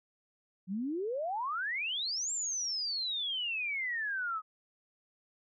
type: exponential two-way sweep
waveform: sine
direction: up then down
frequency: 176.5 to 7520 to 1248 Hz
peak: -32 dBFS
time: 0.67-4.42 s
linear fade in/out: 50 ms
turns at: 2.32 s
effects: none